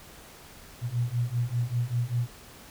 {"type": "beating tone pair", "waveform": "sine", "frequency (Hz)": [117.9, 123], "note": ["A#2", "B2"], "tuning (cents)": [20, -7], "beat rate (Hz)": 5.1, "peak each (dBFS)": [-29, -28], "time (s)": [0.81, 2.29], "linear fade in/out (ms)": 50, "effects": ["pink hiss -49 dBFS RMS until 2.7 s"]}